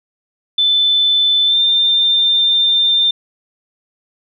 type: tone with pitch glide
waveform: sine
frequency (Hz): 3520 to 3594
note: A7 to A7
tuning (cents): 0 to +36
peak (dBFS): -10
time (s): 0.58-3.11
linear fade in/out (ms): 5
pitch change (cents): +36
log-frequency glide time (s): 1.46-1.58
effects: none

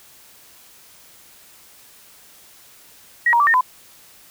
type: tone with pitch steps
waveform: sine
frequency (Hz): 1903 / 943 / 1161 / 1828 / 1010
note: A#6 / A#5 / D6 / A#6 / B5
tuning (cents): +35 / +20 / -20 / -34 / +39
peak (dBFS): -12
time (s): 3.26-3.61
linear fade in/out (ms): 5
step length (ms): 70
effects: white hiss -48 dBFS RMS until 4.3 s

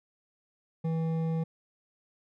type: tone with hard clipping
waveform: triangle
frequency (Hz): 162.6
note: E3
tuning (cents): -23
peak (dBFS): -29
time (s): 0.84-1.44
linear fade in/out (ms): 10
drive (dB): 13
effects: none

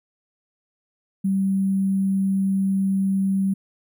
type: tone with sample-and-hold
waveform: sine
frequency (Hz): 193.5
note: G3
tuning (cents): -22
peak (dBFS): -18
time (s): 1.24-3.54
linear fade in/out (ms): 10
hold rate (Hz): 11025
effects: none

